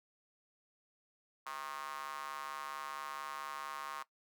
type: tone with high-pass filter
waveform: square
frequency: 72.2 Hz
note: D2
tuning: 29 cents flat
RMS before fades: -44 dBFS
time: 1.46-4.03 s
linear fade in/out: 5 ms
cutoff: 1100 Hz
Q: 4.2
effects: noise-tail reverb RT60 0.1 s tail -18 dB re dry